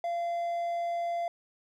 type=tone; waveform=triangle; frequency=687 Hz; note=F5; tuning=29 cents flat; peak=-27 dBFS; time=0.04-1.28 s; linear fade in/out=2 ms; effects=none